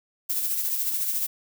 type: noise with tremolo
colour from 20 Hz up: violet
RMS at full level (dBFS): -25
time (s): 0.29-1.27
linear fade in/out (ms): 10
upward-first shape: sine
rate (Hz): 14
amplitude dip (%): 40
effects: none